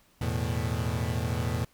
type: chord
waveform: 35% pulse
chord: E suspended fourth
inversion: none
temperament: equal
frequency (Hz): 82.41 / 110 / 123.47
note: E2 / A2 / B2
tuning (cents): 0 / 0 / 0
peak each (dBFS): -30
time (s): 0.21-1.65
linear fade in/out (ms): 5
effects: pink hiss -63 dBFS RMS until 1.73 s